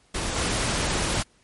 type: noise with level steps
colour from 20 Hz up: pink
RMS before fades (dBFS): -28 / -25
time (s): 0.14-1.23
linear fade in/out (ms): 10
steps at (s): 0.36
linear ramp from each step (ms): 5
effects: pink hiss -61 dBFS RMS until 1.43 s + MP3 48 kbps